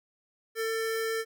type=tone pair together; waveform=square; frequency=448.8 / 1776.6 Hz; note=A4 / A6; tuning=+34 / +16 cents; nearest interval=2 octaves; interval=2382 cents; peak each=-30 / -37 dBFS; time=0.55-1.25 s; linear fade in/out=50 ms; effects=none

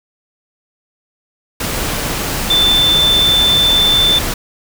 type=tone in noise; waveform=sine; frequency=3537 Hz; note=A7; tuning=8 cents sharp; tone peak=-9 dBFS; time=2.5-4.19 s; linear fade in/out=5 ms; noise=pink; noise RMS=-19 dBFS; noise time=1.6-4.34 s; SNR=+7 dB; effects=none

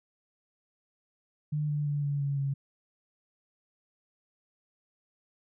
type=tone with pitch steps; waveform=sine; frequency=150 / 147.59 / 145.23 / 142.9 / 140.6 / 138.35 Hz; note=D3 / D3 / D3 / D3 / C#3 / C#3; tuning=+37 / +9 / -19 / -47 / +25 / -3 cents; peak=-27 dBFS; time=1.52-2.54 s; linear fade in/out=10 ms; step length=170 ms; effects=none

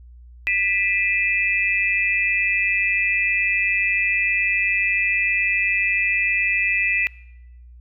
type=tone cluster; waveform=sine; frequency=1979 / 2411 / 2604 Hz; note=B6 / D7 / E7; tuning=+3 / +45 / -22 cents; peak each=-22 dBFS; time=0.47-7.07 s; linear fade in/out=0 ms; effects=noise-tail reverb RT60 0.9 s tail -22 dB re dry + added 60 Hz sine -41 dBFS peak until 7.8 s

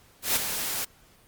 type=noise with ADSR envelope; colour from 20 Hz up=white; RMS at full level=-22 dBFS; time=0.22-0.85 s; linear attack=140 ms; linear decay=12 ms; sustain=-8 dB; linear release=8 ms; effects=pink hiss -58 dBFS RMS until 1.27 s + Opus 48 kbps

